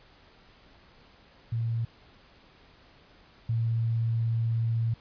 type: tone pair in turn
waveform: sine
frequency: 115.1 / 114.54 Hz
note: A#2 / A#2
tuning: -22 / -30 cents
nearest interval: unison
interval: 8 cents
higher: first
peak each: -26 / -24 dBFS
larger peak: second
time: 1.52-1.85 / 3.49-4.94 s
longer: second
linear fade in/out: 5 ms
effects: pink hiss -57 dBFS RMS until 5 s + resampled to 11025 Hz